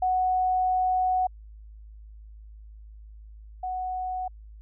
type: tone pair in turn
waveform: sine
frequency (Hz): 740 / 740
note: F#5 / F#5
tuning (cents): 0 / 0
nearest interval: unison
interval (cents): 0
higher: neither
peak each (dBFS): -21 / -28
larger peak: first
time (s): 0.02-1.27 / 3.63-4.28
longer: first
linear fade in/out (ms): 5
effects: added 53 Hz sine -43 dBFS peak until 4.61 s